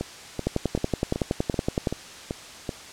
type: two click trains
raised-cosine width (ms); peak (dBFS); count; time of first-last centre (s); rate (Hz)
2; -9 / -14; 16 / 8; 0.47-1.872 / 0.01-2.692; 10.7 / 2.61
effects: white hiss -42 dBFS RMS until 2.92 s + low-pass 7000 Hz 12 dB/octave